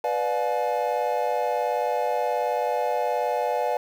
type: chord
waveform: triangle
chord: B diminished seventh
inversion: none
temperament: just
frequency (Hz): 493.9 / 592.7 / 711.2 / 853.4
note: B4 / D5 / F5 / Ab5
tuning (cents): 0 / +16 / +31 / +47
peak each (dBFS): -26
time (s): 0.04-3.77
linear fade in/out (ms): 2
effects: 8-bit